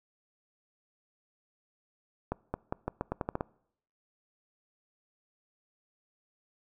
accelerating click train, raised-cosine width 1 ms, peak -17 dBFS, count 10, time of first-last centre 2.32-3.409 s, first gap 220 ms, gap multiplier 0.84, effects noise-tail reverb RT60 0.7 s tail -24 dB re dry

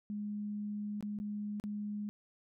sine tone with dropouts, 207.7 Hz, G#3, in tune, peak -36 dBFS, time 0.1-2.09 s, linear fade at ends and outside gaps 0 ms, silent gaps 1.008-1.026 / 1.188-1.2 / 1.599-1.639 s, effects none

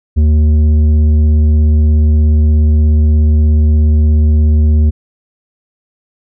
sine tone with tanh clipping, 76.4 Hz, D#2, 31 cents flat, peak -7 dBFS, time 0.16-4.91 s, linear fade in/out 20 ms, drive 8 dB, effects none

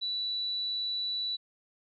sine tone, 3951 Hz, B7, in tune, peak -30 dBFS, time 0.01-1.37 s, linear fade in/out 20 ms, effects none

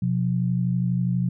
sine tone pair together, 126.22 / 178.5 Hz, B2 / F3, +38 / +38 cents, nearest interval tritone, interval 600 cents, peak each -23 dBFS, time 0.02-1.29 s, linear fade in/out 5 ms, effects none

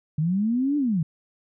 sine linear two-way sweep, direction up then down, 146.83 to 298.5 to 146.83 Hz, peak -20 dBFS, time 0.18-1.03 s, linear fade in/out 5 ms, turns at 0.77 s, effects none

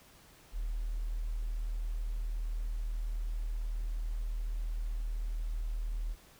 sine tone, 39.3 Hz, D#1, 18 cents sharp, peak -32 dBFS, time 0.52-6.16 s, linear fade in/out 50 ms, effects pink hiss -59 dBFS RMS until 6.39 s

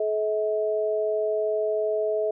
sine tone pair together, 428.6 / 641.5 Hz, A4 / E5, -45 / -47 cents, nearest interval perfect fifth, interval 698 cents, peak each -25 dBFS, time 0-2.31 s, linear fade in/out 5 ms, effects none

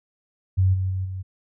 sine tone with level steps, 94 Hz, F#2, 28 cents sharp, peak -15 / -21 / -23 / -28 dBFS, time 0.57-1.23 s, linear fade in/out 20 ms, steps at 0.73 / 0.89 / 1.04 s, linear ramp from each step 20 ms, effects none

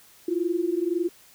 sine tone pair together, 333.8 / 355.6 Hz, E4 / F4, +22 / +31 cents, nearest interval minor second, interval 109 cents, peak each -26 / -25 dBFS, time 0.28-1.09 s, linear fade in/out 5 ms, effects white hiss -54 dBFS RMS until 1.34 s

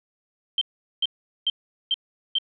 sine tone bursts, 3136 Hz, G7, in tune, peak -19 dBFS, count 5, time 0.58-2.385 s, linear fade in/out 2 ms, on 33 ms, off 410 ms, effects none

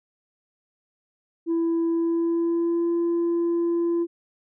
sine tone with pitch glide, 332.7 to 340.3 Hz, E4 to F4, +16 to -45 cents, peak -18 dBFS, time 1.46-4.07 s, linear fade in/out 50 ms, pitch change +39 cents, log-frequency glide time 1.88-2.91 s, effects tanh soft clip ceiling -19 dBFS

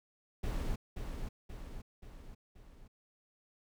brown noise with echo, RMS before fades -35 dBFS, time 0.43-0.76 s, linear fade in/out 10 ms, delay 530 ms, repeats 4, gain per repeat -5 dB, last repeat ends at 2.88 s, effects none

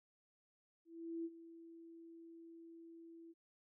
sine tone with ADSR envelope, 332 Hz, E4, 12 cents sharp, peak -39 dBFS, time 0.85-3.34 s, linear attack 400 ms, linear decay 43 ms, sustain -15 dB, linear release 33 ms, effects none

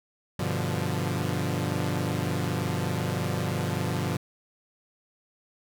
sawtooth chord, G dominant seventh, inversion none, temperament equal, 98 / 123.47 / 146.83 / 174.61 Hz, G2 / B2 / D3 / F3, 0 / 0 / 0 / 0 cents, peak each -28 dBFS, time 0.39-4.17 s, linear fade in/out 5 ms, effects none

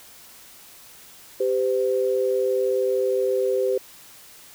sine tone pair together, 392 / 511.6 Hz, G4 / C5, 0 / -39 cents, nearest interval perfect fourth, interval 461 cents, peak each -22 / -22 dBFS, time 1.4-3.78 s, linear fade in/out 5 ms, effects white hiss -47 dBFS RMS until 4.54 s

